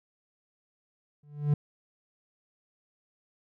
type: tone with exponential growth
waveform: triangle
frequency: 146.83 Hz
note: D3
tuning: in tune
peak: -16 dBFS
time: 1.23-1.54 s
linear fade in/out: 5 ms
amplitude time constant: 67 ms
effects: none